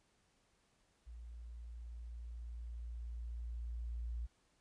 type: tone with level ramp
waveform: sine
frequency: 58.27 Hz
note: A#1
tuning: in tune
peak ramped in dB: -48 to -38 dBFS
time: 1.06-4.27 s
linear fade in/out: 20 ms
effects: pink hiss -75 dBFS RMS until 4.6 s + resampled to 22050 Hz